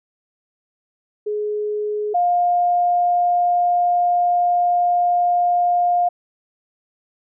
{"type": "tone pair in turn", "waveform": "sine", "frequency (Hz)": [420, 706.4], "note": ["G#4", "F5"], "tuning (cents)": [19, 20], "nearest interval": "major sixth", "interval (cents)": 901, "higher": "second", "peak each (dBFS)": [-20, -14], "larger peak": "second", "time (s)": [[1.26, 2.14], [2.14, 6.09]], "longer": "second", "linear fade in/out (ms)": 10, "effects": []}